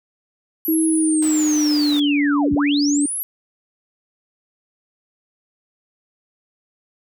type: linear two-way sweep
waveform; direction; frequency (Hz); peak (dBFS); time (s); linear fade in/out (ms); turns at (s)
sine; down then up; 11840 to 32.41 to 11840; -22; 0.65-3.23; 0; 2.54
type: tone with pitch glide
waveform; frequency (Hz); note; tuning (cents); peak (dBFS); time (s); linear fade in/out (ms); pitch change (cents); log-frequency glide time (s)
sine; 319.7 to 288.1; D#4 to D4; +47 to -33; -15; 0.68-3.06; 5; -180; 0.86-2.11
type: high-pass noise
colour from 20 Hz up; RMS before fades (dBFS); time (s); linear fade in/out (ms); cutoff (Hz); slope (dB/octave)
pink; -35; 1.22-2; 5; 420; 12
effects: none